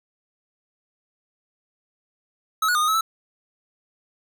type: tone with pitch steps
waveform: square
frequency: 1288 / 1457 / 1220 / 1238 / 1292 / 1317 Hz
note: E6 / F#6 / D#6 / D#6 / E6 / E6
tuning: -41 / -27 / -34 / -9 / -35 / -2 cents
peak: -19 dBFS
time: 2.62-3.01 s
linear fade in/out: 5 ms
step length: 65 ms
effects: none